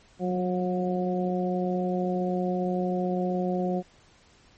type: harmonic tone with a mistuned harmonic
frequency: 180.8 Hz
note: F#3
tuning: 40 cents flat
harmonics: 1 / 2 / 3 / 4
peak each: -27 / -30 / -32 / -33 dBFS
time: 0.19-3.83 s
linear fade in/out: 50 ms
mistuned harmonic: 1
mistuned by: +26 cents
effects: pink hiss -58 dBFS RMS until 4.57 s + MP3 32 kbps